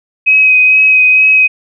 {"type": "tone with vibrato", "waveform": "sine", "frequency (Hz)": 2529, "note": "D#7", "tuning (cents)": 28, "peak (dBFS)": -4, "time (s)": [0.26, 1.48], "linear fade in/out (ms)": 20, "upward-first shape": "sine", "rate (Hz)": 2.2, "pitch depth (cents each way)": 15, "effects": []}